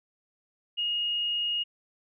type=tone; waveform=sine; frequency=2865 Hz; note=F7; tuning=44 cents sharp; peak=-26 dBFS; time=0.77-1.64 s; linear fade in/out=20 ms; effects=none

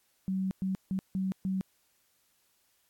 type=tone bursts at uneven times; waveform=sine; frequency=189.7 Hz; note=F#3; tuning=43 cents sharp; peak=-28 dBFS; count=5; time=0.28-0.51 / 0.62-0.75 / 0.91-0.99 / 1.15-1.32 / 1.45-1.61 s; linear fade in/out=0 ms; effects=white hiss -71 dBFS RMS until 2.89 s + AAC 64 kbps

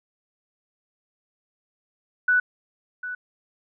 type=tone with echo; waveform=sine; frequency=1485 Hz; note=F#6; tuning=6 cents sharp; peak=-16 dBFS; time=2.28-2.4 s; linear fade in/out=5 ms; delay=750 ms; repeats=1; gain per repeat=-13 dB; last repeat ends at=3.15 s; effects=none

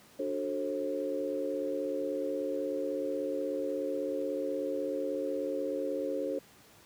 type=chord; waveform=sine; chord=D dominant seventh; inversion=none; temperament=equal with one note detuned; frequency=293.7 / 370 / 440 / 536.4 Hz; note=D4 / F#4 / A4 / C5; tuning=0 / 0 / 0 / +43 cents; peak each=-37 / -39 / -37 / -34 dBFS; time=0.19-6.39 s; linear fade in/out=5 ms; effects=pink hiss -58 dBFS RMS until 6.85 s + high-pass 100 Hz 12 dB/octave

